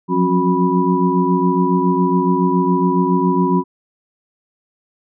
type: tone cluster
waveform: sine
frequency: 176.4 / 183.6 / 270.4 / 365.7 / 983 Hz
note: F3 / F#3 / C#4 / F#4 / B5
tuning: +18 / -13 / -43 / -20 / -8 cents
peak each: -19 dBFS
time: 0.08-3.64 s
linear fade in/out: 50 ms
effects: none